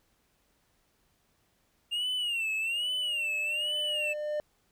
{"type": "tone with vibrato", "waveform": "triangle", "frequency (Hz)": 2794, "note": "F7", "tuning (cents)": 0, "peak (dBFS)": -27, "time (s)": [1.91, 4.14], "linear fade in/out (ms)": 20, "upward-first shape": "sine", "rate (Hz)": 1.2, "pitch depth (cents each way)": 130}
{"type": "tone with exponential growth", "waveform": "triangle", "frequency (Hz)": 600, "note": "D5", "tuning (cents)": 37, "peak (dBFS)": -26, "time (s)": [2.46, 4.4], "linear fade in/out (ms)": 0, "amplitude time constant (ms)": 420}
{"effects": ["pink hiss -71 dBFS RMS until 4.71 s"]}